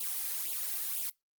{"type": "noise with flanger", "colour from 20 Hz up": "blue", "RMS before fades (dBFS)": -35, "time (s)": [0, 1.1], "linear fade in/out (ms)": 5, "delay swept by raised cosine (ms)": [0.26, 2.56], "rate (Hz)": 2, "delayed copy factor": 0.9, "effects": ["noise-tail reverb RT60 0.2 s tail -25 dB re dry", "Opus 32 kbps"]}